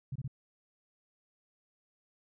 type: tone bursts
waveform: sine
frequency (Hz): 133.2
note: C3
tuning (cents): +31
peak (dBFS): -34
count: 3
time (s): 0.12-0.278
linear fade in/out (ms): 5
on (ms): 36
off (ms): 25
effects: none